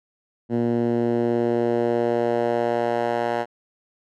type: tone with band-pass filter sweep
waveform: 10% pulse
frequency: 118.4 Hz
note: A#2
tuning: 27 cents sharp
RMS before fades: -22 dBFS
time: 0.49-3.46 s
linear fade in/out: 50 ms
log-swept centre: 240 to 890 Hz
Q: 1.3
effects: none